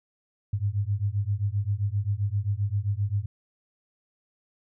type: beating tone pair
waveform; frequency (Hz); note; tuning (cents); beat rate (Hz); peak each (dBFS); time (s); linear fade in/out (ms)
sine; 98 / 105.6; G2 / G#2; 0 / +29; 7.6; -27; 0.53-3.26; 5
effects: none